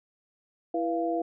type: tone cluster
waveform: sine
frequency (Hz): 331.5 / 487.4 / 689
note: E4 / B4 / F5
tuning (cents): +10 / -23 / -24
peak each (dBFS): -29 / -33 / -29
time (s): 0.74-1.22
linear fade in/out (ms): 5
effects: none